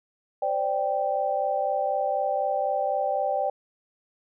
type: chord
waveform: sine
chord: C suspended second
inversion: none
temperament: equal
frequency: 523.3 / 587.3 / 784 Hz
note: C5 / D5 / G5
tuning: 0 / 0 / 0 cents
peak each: -30 / -27 / -26 dBFS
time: 0.42-3.5 s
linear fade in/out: 5 ms
effects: none